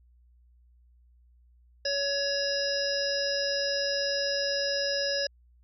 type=harmonic tone; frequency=561 Hz; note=C#5; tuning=21 cents sharp; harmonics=1 / 3 / 5 / 7 / 9 / 10; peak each=-30 / -34 / -42 / -41 / -30 / -39 dBFS; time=1.85-5.27 s; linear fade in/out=5 ms; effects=added 60 Hz sine -57 dBFS peak until 5.63 s